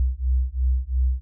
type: beating tone pair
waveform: sine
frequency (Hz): 62.3 / 65.2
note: B1 / C2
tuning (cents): +16 / -5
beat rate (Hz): 2.9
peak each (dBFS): -22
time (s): 0-1.21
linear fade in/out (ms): 0
effects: none